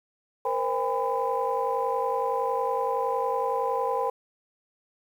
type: tone cluster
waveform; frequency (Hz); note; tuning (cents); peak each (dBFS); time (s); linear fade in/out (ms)
sine; 469.2 / 520 / 808 / 1005; A#4 / C5 / G#5 / B5; +11 / -11 / -48 / +30; -29; 0.45-4.1; 5
effects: tanh soft clip ceiling -15 dBFS + 9-bit